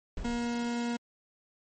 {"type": "noise with exponential decay", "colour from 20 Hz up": "brown", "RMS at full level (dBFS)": -34, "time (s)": [0.17, 0.86], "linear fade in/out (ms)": 2, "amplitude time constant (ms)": 150}
{"type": "tone", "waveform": "40% pulse", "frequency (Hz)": 237.5, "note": "A#3", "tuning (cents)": 33, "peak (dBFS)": -29, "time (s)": [0.24, 0.97], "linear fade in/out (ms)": 10}
{"effects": ["MP3 32 kbps"]}